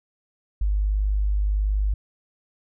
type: tone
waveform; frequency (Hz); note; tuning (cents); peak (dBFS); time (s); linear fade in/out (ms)
sine; 50.7; G#1; -41; -19; 0.61-1.94; 5
effects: none